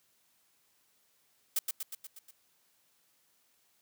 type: noise with echo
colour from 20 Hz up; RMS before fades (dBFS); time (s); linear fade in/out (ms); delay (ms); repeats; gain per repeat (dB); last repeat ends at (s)
blue; -29; 1.56-1.59; 5; 120; 6; -4; 2.31
effects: white hiss -71 dBFS RMS until 3.81 s + high-pass 80 Hz 12 dB/octave